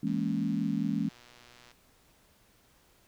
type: chord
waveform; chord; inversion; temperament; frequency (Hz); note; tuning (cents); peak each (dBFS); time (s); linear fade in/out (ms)
sine; A# half-diminished seventh; second; equal; 164.81 / 207.7 / 233.1 / 277.2; E3 / G#3 / A#3 / C#4; 0 / 0 / 0 / 0; -34 / -31 / -34 / -33; 0.03-1.09; 5
type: click train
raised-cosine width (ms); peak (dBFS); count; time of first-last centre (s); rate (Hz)
0.2; -37; 200; 0.07-1.715; 121
effects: pink hiss -64 dBFS RMS until 3.07 s